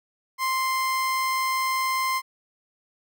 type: tone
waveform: 30% pulse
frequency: 1046.5 Hz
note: C6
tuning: in tune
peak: -20 dBFS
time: 0.38-2.22 s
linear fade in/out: 50 ms
effects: none